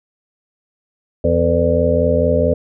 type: harmonic tone with a mistuned harmonic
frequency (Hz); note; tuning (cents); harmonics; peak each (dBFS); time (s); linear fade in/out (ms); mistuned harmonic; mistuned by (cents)
84.6; E2; +45; 1 / 2 / 3 / 5 / 6 / 7; -19 / -22 / -21 / -20 / -17 / -18; 1.24-2.54; 5; 5; +81
effects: none